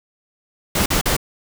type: noise bursts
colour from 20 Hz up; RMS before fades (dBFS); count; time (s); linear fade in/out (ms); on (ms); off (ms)
pink; -18; 3; 0.75-1.166; 5; 110; 43
effects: none